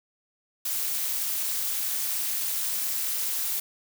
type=noise with amplitude modulation; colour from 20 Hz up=blue; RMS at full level=-25 dBFS; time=0.65-3.6 s; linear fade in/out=5 ms; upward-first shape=sine; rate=289 Hz; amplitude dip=80%; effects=none